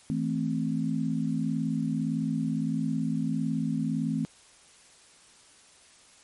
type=chord; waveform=sine; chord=A minor; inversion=second; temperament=equal with one note detuned; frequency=162.08 / 220 / 261.6 Hz; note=E3 / A3 / C4; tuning=-29 / 0 / 0 cents; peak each=-30 dBFS; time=0.1-4.25 s; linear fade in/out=0 ms; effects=white hiss -56 dBFS RMS until 6.23 s + MP3 48 kbps